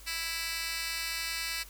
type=tone with high-pass filter; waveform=10% pulse; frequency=329.6 Hz; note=E4; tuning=in tune; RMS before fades=-35 dBFS; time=0.06-1.64 s; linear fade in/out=20 ms; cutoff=2900 Hz; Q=1.8; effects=added 50 Hz sine -50 dBFS peak until 1.69 s + white hiss -53 dBFS RMS until 1.69 s